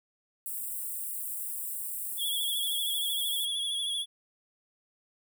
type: high-pass noise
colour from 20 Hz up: white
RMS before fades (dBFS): -36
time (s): 0.46-3.45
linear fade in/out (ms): 0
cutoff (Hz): 7900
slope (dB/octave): 96
type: tone with vibrato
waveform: square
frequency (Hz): 3359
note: G#7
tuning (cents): +19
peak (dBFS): -30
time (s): 2.17-4.06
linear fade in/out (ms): 50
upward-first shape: sine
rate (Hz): 13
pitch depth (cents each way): 51
effects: none